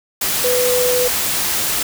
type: tone in noise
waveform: sine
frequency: 497 Hz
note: B4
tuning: 11 cents sharp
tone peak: -15 dBFS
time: 0.44-1.08 s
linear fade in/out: 5 ms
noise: white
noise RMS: -19 dBFS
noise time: 0.21-1.83 s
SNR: +1 dB
effects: none